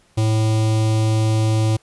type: tone with notch filter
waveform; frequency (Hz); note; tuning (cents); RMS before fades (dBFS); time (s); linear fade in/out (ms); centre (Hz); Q
square; 109.7; A2; -5; -17; 0.17-1.77; 10; 1600; 1
effects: pink hiss -57 dBFS RMS until 1.82 s + resampled to 24000 Hz